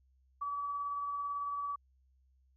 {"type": "tone with tremolo", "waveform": "sine", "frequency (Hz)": 1145, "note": "D6", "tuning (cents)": -44, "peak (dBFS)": -33, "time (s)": [0.41, 1.76], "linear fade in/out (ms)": 10, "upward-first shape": "triangle", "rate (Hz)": 18, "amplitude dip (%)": 30, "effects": ["added 65 Hz sine -66 dBFS peak until 2.56 s"]}